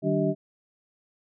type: tone cluster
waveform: sine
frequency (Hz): 152.1 / 192.2 / 291.8 / 386.5 / 636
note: D#3 / G3 / D4 / G4 / D#5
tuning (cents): -39 / -34 / -11 / -24 / +38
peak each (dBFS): -28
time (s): 0.02-0.35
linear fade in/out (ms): 50
effects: none